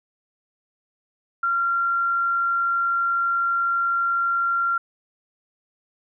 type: tone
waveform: sine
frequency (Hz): 1378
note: F6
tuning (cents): -24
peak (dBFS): -19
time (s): 1.43-4.78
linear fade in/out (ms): 5
effects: none